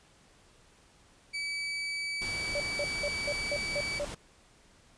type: tone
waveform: 30% pulse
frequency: 2292 Hz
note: D7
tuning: 43 cents flat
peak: -30 dBFS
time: 1.33-4 s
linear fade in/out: 20 ms
type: noise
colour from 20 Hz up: pink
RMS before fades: -41 dBFS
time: 2.21-4.15 s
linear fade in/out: 10 ms
type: tone bursts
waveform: sine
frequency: 581 Hz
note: D5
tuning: 19 cents flat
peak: -30 dBFS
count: 7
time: 2.55-4.047 s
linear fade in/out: 2 ms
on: 51 ms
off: 190 ms
effects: pink hiss -61 dBFS RMS until 4.97 s + resampled to 22050 Hz